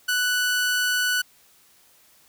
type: tone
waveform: sawtooth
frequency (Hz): 1484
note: F#6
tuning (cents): +5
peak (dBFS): -17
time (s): 0.08-1.22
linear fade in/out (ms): 10
effects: white hiss -57 dBFS RMS until 2.28 s